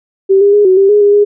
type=tone with pitch steps; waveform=sine; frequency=387.5 / 403.7 / 413.4 / 373.7 / 391.6 / 415.6 / 407.4 / 411.9 Hz; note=G4 / G#4 / G#4 / F#4 / G4 / G#4 / G#4 / G#4; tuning=-20 / -49 / -8 / +17 / -2 / +1 / -33 / -14 cents; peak=-4 dBFS; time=0.29-1.25 s; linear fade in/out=20 ms; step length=120 ms; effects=none